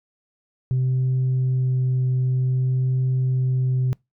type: tone with vibrato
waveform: sine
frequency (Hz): 128.7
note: C3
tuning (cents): -28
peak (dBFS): -16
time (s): 0.71-3.93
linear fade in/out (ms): 0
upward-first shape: triangle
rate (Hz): 0.53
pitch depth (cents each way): 9
effects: noise-tail reverb RT60 0.2 s tail -26 dB re dry + tanh soft clip ceiling -16 dBFS